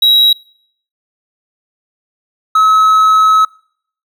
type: tone pair in turn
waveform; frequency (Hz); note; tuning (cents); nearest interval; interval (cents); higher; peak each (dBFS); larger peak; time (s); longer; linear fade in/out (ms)
triangle; 3856 / 1286.8; B7 / E6; -42 / -42; octave + perfect fifth; 1900; first; -4; neither; 0.02-0.33 / 2.55-3.45; second; 5
effects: noise-tail reverb RT60 0.6 s tail -24 dB re dry